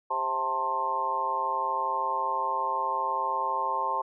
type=harmonic tone with a mistuned harmonic; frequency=132.2 Hz; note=C3; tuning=18 cents sharp; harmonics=3 / 4 / 5 / 6 / 7 / 8; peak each=-41 / -37 / -40 / -41 / -29 / -29 dBFS; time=0.1-4.02 s; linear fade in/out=10 ms; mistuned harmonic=7; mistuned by=-60 cents; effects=none